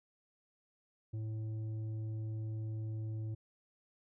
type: tone with tanh clipping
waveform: sine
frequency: 109.5 Hz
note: A2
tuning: 8 cents flat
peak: -38 dBFS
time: 1.13-3.35 s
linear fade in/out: 10 ms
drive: 7 dB
effects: none